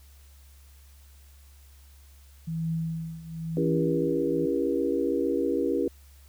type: tone with tremolo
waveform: sine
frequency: 163.1 Hz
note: E3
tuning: 18 cents flat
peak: -25 dBFS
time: 2.47-4.46 s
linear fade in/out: 10 ms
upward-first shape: triangle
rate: 0.99 Hz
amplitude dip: 85%
type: chord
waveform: sine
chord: C# diminished seventh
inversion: none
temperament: just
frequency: 277.2 / 332.6 / 399.1 / 479 Hz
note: C#4 / E4 / G4 / Bb4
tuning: 0 / +16 / +31 / +47 cents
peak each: -29 dBFS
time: 3.57-5.88 s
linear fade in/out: 2 ms
effects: added 69 Hz sine -50 dBFS peak until 6.28 s + white hiss -60 dBFS RMS until 6.28 s